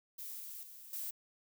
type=noise with level steps; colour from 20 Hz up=violet; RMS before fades=-45 / -47 / -53 / -41 dBFS; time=0.18-1.11 s; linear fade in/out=10 ms; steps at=0.4 / 0.63 / 0.93 s; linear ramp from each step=2 ms; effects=none